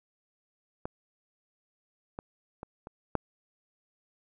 clicks, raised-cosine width 1 ms, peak -20 / -23 / -25 / -28 / -12 dBFS, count 5, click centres 0.855 / 2.189 / 2.631 / 2.871 / 3.153 s, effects none

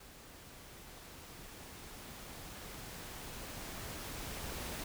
pink noise with level ramp, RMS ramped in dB -55 to -42 dBFS, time 0-4.84 s, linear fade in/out 5 ms, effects none

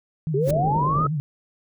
sine tone with vibrato, 150 Hz, D3, 37 cents sharp, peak -22 dBFS, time 0.27-1.2 s, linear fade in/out 0 ms, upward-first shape sine, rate 8.4 Hz, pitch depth 120 cents each way
sine linear sweep, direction up, 370 to 1298 Hz, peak -20 dBFS, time 0.34-1.07 s, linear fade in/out 5 ms
white noise with exponential growth, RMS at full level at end -30 dBFS, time 0.4-0.51 s, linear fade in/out 5 ms, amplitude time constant 22 ms
white low-pass noise, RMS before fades -31 dBFS, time 0.47-1.08 s, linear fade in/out 5 ms, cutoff 560 Hz, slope 48 dB/octave
effects none

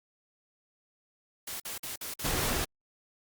white noise bursts, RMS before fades -38 dBFS, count 6, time 1.47-2.5 s, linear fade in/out 5 ms, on 130 ms, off 50 ms
pink noise, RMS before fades -30 dBFS, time 2.24-2.65 s, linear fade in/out 10 ms
effects Opus 48 kbps

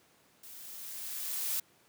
blue noise with level ramp, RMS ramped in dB -50 to -32 dBFS, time 0.43-1.6 s, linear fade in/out 5 ms, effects pink hiss -65 dBFS RMS until 1.88 s + high-pass 150 Hz 12 dB/octave

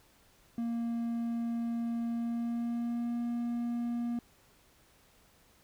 triangle tone with pitch glide, 233.1 to 237.4 Hz, A#3 to A#3, 0 to +32 cents, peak -29 dBFS, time 0.58-4.19 s, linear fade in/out 2 ms, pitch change +32 cents, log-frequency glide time 2.1-3.18 s, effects pink hiss -64 dBFS RMS until 5.63 s

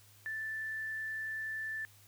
sine tone with frequency modulation, 1761 Hz, A6, 1 cent sharp, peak -36 dBFS, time 0.26-1.85 s, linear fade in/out 0 ms, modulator 30.6 Hz, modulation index 0.32, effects added 102 Hz sine -62 dBFS peak until 2.07 s + white hiss -62 dBFS RMS until 2.07 s

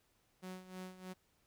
sawtooth tone with tremolo, 185 Hz, F#3, in tune, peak -40 dBFS, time 0.42-1.14 s, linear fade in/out 20 ms, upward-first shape sine, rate 3.2 Hz, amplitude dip 75%, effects pink hiss -75 dBFS RMS until 1.46 s

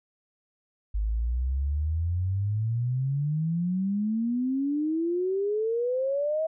sine exponential sweep, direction up, 50.5 to 647 Hz, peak -24 dBFS, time 0.94-6.47 s, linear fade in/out 10 ms, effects none

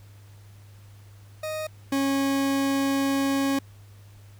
40% pulse tone pair in turn, 622.3 / 274.3 Hz, D#5 / C#4, 0 / -18 cents, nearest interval octave + major second, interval 1418 cents, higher first, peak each -28 / -21 dBFS, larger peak second, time 1.43-1.67 / 1.92-3.59 s, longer second, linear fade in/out 5 ms, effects added 101 Hz sine -46 dBFS peak until 4.39 s + pink hiss -58 dBFS RMS until 4.39 s

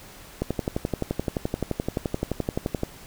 click train, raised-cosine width 2 ms, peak -11 dBFS, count 29, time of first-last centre 0.42-2.834 s, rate 11.6 Hz, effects pink hiss -46 dBFS RMS until 3.06 s

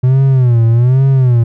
triangle tone with vibrato, 124.6 Hz, B2, 16 cents sharp, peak -4 dBFS, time 0.03-1.44 s, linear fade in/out 10 ms, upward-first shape sine, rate 1.2 Hz, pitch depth 150 cents each way, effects none

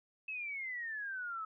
sine exponential sweep, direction down, 2623 to 1279 Hz, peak -38 dBFS, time 0.28-1.45 s, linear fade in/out 5 ms, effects none

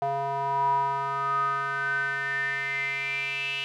square tone with band-pass filter sweep, 138.59 Hz, C#3, in tune, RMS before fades -28 dBFS, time 0.02-3.64 s, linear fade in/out 0 ms, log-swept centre 760 to 2800 Hz, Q 10, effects none

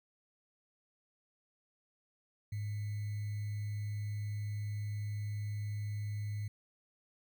sine tone with sample-and-hold, 104.3 Hz, G#2, 8 cents sharp, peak -35 dBFS, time 2.52-6.48 s, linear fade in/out 5 ms, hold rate 2100 Hz, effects none

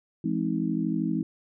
harmonic tone with a mistuned harmonic, 52.6 Hz, G#1, 23 cents sharp, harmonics 3 / 4 / 5 / 6, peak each -30 / -30 / -30 / -30 dBFS, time 0.24-1.23 s, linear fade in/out 5 ms, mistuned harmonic 3, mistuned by +120 cents, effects none

